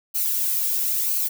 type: noise with flanger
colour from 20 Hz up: violet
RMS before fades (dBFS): -23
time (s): 0.14-1.29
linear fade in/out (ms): 20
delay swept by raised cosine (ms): 0.55 to 1.95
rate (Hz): 1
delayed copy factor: -0.5
effects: none